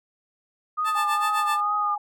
sine tone with vibrato, 1227 Hz, D#6, 25 cents flat, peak -22 dBFS, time 0.77-1.96 s, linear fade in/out 20 ms, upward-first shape triangle, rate 2.3 Hz, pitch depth 46 cents each way
15% pulse tone with tremolo, 880 Hz, A5, in tune, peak -19 dBFS, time 0.84-1.61 s, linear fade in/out 50 ms, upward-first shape sine, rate 7.8 Hz, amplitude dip 85%
sine tone, 830.6 Hz, G#5, in tune, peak -28 dBFS, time 0.95-1.98 s, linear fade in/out 5 ms
effects none

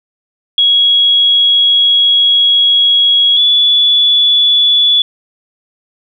sine tone pair in turn, 3322 / 3435 Hz, G#7 / A7, 0 / -42 cents, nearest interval minor second, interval 58 cents, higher second, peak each -6 dBFS, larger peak neither, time 0.58-3.37 / 3.37-5.02 s, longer first, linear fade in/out 2 ms, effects 8-bit

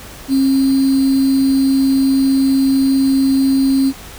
sine tone with sample-and-hold, 269.3 Hz, C#4, 50 cents flat, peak -10 dBFS, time 0.28-3.93 s, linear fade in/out 50 ms, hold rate 4410 Hz, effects added 50 Hz sine -42 dBFS peak until 4.18 s + pink hiss -35 dBFS RMS until 4.18 s

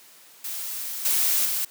blue noise with level steps, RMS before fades -32 / -22 / -26 dBFS, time 0.44-1.65 s, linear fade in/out 5 ms, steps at 1.05 / 1.45 s, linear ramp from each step 5 ms, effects white hiss -51 dBFS RMS until 1.7 s + high-pass 200 Hz 12 dB/octave

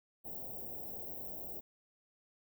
white band-stop noise, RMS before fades -44 dBFS, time 0.24-1.61 s, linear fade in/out 20 ms, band 780 to 16000 Hz, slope 48 dB/octave, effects none

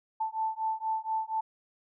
sine beating tone pair, 880 / 884.2 Hz, A5 / A5, 0 / +8 cents, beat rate 4.2 Hz, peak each -32 / -32 dBFS, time 0.2-1.41 s, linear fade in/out 10 ms, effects none

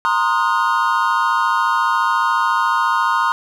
triangle chord, C half-diminished seventh, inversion third, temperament equal with one note detuned, 932.3 / 1046.5 / 1244.5 / 1444.5 Hz, Bb5 / C6 / Eb6 / Gb6, 0 / 0 / 0 / -42 cents, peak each -18 / -17 / -18 / -20 dBFS, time 0.05-3.32 s, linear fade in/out 0 ms, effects none

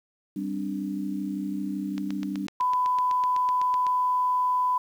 sine chord, G suspended fourth, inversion none, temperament just, 196 / 261.3 / 294 Hz, G3 / C4 / D4, 0 / -2 / +2 cents, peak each -31 / -36 / -31 dBFS, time 0.36-2.47 s, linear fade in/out 5 ms
click train, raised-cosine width 0.2 ms, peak -21 dBFS, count 16, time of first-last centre 1.98-3.867 s, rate 7.95 Hz
sine tone, 1000 Hz, B5, 21 cents sharp, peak -21 dBFS, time 2.6-4.78 s, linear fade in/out 5 ms
effects 9-bit

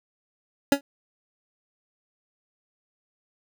25% pulse tone with exponential decay, 280.4 Hz, C#4, 20 cents sharp, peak -9 dBFS, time 0.72-0.81 s, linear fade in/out 2 ms, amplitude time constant 18 ms, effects none

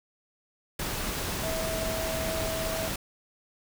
sine tone in noise, 647 Hz, E5, 32 cents flat, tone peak -32 dBFS, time 1.43-2.88 s, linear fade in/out 5 ms, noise pink, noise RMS -32 dBFS, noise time 0.79-2.96 s, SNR -3 dB, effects none

